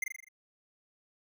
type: tone with echo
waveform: square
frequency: 2088 Hz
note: C7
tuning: 4 cents flat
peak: -29 dBFS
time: 0.02-0.04 s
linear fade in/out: 5 ms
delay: 41 ms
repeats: 6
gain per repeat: -4 dB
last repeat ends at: 0.286 s
effects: none